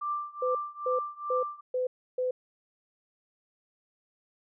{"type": "tone with tremolo", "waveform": "sine", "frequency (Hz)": 1180, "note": "D6", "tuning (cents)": 8, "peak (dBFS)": -27, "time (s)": [0.01, 1.61], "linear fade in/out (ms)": 10, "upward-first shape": "triangle", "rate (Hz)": 2.4, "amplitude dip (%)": 95}
{"type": "tone bursts", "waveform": "sine", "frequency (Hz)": 506, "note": "B4", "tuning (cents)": 42, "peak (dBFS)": -26, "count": 5, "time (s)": [0.42, 2.31], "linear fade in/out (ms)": 5, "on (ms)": 130, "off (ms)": 310}
{"effects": []}